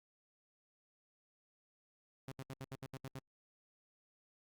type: tone bursts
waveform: sawtooth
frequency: 133.7 Hz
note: C3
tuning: 38 cents sharp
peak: -40 dBFS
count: 9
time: 2.28-3.187 s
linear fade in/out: 0 ms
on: 35 ms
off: 74 ms
effects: Opus 48 kbps